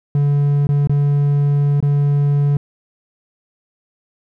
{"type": "tone with dropouts", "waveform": "triangle", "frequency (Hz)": 143.5, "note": "D3", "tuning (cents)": -40, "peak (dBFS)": -10, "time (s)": [0.15, 2.57], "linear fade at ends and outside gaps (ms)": 2, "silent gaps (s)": [[0.67, 0.69], [0.873, 0.895], [1.804, 1.826]], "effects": []}